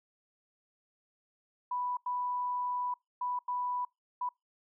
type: tone bursts at uneven times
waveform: sine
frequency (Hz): 988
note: B5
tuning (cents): 0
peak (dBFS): -31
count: 5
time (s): 1.71-1.97 / 2.06-2.94 / 3.21-3.39 / 3.48-3.85 / 4.21-4.29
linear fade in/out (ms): 5
effects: noise-tail reverb RT60 0.2 s tail -25 dB re dry